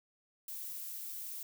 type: noise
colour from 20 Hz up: violet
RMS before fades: -43 dBFS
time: 0.48-1.43 s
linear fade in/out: 2 ms
effects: none